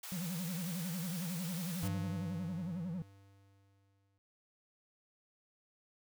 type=high-pass noise; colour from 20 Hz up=white; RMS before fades=-46 dBFS; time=0.03-1.88 s; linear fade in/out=5 ms; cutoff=600 Hz; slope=24 dB/octave
type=tone with vibrato; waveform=triangle; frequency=174.61 Hz; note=F3; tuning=in tune; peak=-35 dBFS; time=0.12-3.02 s; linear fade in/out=0 ms; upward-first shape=sine; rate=11 Hz; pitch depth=160 cents each way
type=tone with exponential decay; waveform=square; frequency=98.7 Hz; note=G2; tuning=12 cents sharp; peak=-36 dBFS; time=1.83-4.18 s; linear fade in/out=0 ms; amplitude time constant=510 ms
effects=none